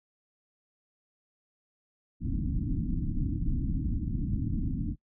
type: low-pass noise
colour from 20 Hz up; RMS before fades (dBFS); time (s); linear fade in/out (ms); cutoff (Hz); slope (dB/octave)
pink; -30; 2.2-4.96; 50; 310; 96
effects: noise-tail reverb RT60 0.1 s tail -25 dB re dry